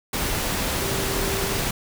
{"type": "tone in noise", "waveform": "sine", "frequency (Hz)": 392, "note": "G4", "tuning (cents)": 0, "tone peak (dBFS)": -31, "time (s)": [0.81, 1.61], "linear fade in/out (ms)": 5, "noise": "pink", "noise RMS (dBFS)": -25, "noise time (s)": [0.13, 1.71], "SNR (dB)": -9, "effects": []}